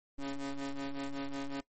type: ring-modulated tone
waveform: 45% pulse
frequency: 138.3 Hz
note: C#3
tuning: 4 cents flat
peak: -32 dBFS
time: 0.18-1.61 s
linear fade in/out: 10 ms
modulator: 141 Hz
effects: noise-tail reverb RT60 0.1 s tail -19 dB re dry + MP3 32 kbps